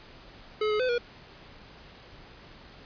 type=tone with pitch steps; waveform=square; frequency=427.3 / 423.8 / 508 / 479.6 Hz; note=G#4 / G#4 / B4 / A#4; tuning=+49 / +35 / +49 / +49 cents; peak=-25 dBFS; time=0.61-0.982 s; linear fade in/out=5 ms; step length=93 ms; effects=pink hiss -50 dBFS RMS until 2.85 s + resampled to 11025 Hz